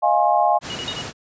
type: chord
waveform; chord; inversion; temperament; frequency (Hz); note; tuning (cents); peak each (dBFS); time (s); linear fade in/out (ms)
sine; F minor seventh; third; equal with one note detuned; 622.3 / 698.5 / 830.6 / 1067.3; Eb5 / F5 / Ab5 / C6; 0 / 0 / 0 / +34; -22 / -18 / -18 / -23; 0.02-0.59; 20
type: noise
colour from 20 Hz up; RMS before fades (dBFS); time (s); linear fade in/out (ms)
pink; -30; 0.61-1.13; 50
type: tone bursts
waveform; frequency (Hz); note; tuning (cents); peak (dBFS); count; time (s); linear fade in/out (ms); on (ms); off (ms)
sine; 2905; F#7; -32; -28; 4; 0.7-1.016; 0; 52; 36
type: tone with exponential decay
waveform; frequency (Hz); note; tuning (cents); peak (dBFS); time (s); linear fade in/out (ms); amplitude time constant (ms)
sine; 3736; A#7; +3; -22; 0.88-1.01; 0; 28
effects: high-pass 100 Hz 12 dB/octave + resampled to 16000 Hz